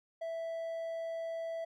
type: tone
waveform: triangle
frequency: 659.3 Hz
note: E5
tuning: in tune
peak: -34 dBFS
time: 0.21-1.65 s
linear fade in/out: 10 ms
effects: none